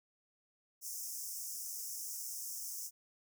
pink high-pass noise, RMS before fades -43 dBFS, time 0.81-2.91 s, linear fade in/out 50 ms, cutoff 5300 Hz, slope 96 dB/octave, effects none

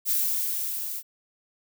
violet noise with level ramp, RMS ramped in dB -23 to -34 dBFS, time 0.05-1.03 s, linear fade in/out 50 ms, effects none

